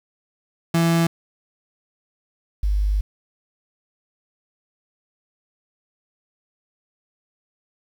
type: tone pair in turn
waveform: 35% pulse / sine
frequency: 166.9 / 50.47 Hz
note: E3 / G#1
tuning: +22 / -49 cents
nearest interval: octave + major sixth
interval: 2071 cents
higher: first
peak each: -14 / -17 dBFS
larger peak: first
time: 0.74-1.07 / 2.63-3.01 s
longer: second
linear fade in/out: 5 ms
effects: 8-bit